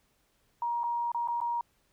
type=tone with dropouts; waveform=sine; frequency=946 Hz; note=A#5; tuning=25 cents sharp; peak=-28 dBFS; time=0.62-1.61 s; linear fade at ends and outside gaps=2 ms; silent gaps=0.834-0.839 / 1.118-1.146 / 1.275-1.284 / 1.404-1.414 s; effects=pink hiss -71 dBFS RMS until 1.92 s